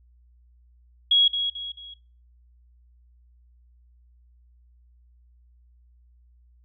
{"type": "tone with echo", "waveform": "sine", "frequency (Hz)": 3317, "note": "G#7", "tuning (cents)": -3, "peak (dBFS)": -15, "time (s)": [1.11, 1.28], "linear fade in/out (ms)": 5, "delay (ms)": 220, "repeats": 3, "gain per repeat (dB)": -8, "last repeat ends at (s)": 1.94, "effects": ["noise-tail reverb RT60 0.4 s tail -22 dB re dry", "added 60 Hz sine -54 dBFS peak until 6.64 s"]}